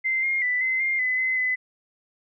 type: tone with pitch steps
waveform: sine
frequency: 2079 / 2129 / 1986 / 2054 / 2113 / 2016 / 2043 / 2015 Hz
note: C7 / C7 / B6 / C7 / C7 / B6 / C7 / B6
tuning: -12 / +30 / +9 / -33 / +16 / +35 / -42 / +34 cents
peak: -21 dBFS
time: 0.04-1.56 s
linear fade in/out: 20 ms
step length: 190 ms
effects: none